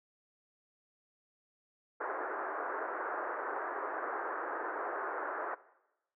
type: band-pass noise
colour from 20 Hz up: white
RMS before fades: -38 dBFS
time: 2-5.55 s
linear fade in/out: 10 ms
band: 330 to 1600 Hz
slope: 48 dB/octave
effects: noise-tail reverb RT60 0.9 s tail -18 dB re dry